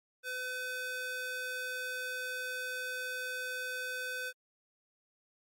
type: tone with high-pass filter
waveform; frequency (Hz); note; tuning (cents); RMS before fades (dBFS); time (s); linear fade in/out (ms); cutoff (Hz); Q
square; 506; B4; +42; -38; 0.23-4.33; 50; 1100; 3
effects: MP3 64 kbps